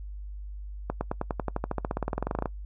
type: accelerating click train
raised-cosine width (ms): 1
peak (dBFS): -14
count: 25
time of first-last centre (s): 0.9-2.458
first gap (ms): 110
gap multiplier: 0.95
effects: noise-tail reverb RT60 0.1 s tail -23 dB re dry + added 50 Hz sine -36 dBFS peak until 2.65 s